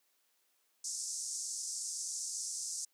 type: band-pass noise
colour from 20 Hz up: pink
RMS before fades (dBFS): -40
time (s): 0.84-2.85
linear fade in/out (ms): 5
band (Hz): 5400 to 9100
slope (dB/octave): 48
effects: white hiss -75 dBFS RMS until 2.93 s + high-pass 300 Hz 12 dB/octave